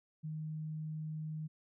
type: tone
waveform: sine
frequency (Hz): 155.56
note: D#3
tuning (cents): 0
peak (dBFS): -38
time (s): 0.23-1.48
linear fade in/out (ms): 20
effects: none